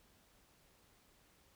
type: silence
effects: pink hiss -69 dBFS RMS until 1.55 s